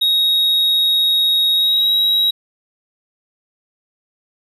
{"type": "tone with pitch glide", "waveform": "triangle", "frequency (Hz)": [3772, 3842], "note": ["A#7", "B7"], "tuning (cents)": [20, -48], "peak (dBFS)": -11, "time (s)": [0.01, 2.31], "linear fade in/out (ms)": 10, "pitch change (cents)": 32, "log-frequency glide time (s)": [1.54, 1.92], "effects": []}